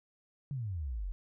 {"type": "exponential sweep", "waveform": "sine", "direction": "down", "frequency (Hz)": [146.83, 40.74], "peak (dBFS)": -34, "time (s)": [0.51, 1.12], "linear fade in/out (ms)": 0, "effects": []}